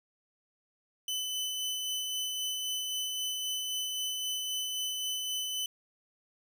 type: tone with tremolo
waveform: sawtooth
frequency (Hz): 3017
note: F#7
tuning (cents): +33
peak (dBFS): -28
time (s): 1.08-5.66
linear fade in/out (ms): 2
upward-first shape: sine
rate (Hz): 3.8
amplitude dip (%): 25
effects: none